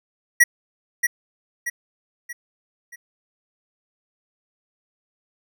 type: tone with echo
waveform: square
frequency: 1925 Hz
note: B6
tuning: 45 cents flat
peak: -10 dBFS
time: 0.4-0.44 s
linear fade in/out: 10 ms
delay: 630 ms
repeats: 4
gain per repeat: -7 dB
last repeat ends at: 2.96 s
effects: none